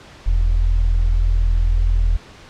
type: tone pair together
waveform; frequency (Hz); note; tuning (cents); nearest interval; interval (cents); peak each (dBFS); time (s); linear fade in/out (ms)
sine; 40.76 / 82.41; E1 / E2; -19 / 0; octave; 1219; -13 / -23; 0.26-2.17; 10
effects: pink hiss -42 dBFS RMS until 2.49 s + low-pass 5000 Hz 12 dB/octave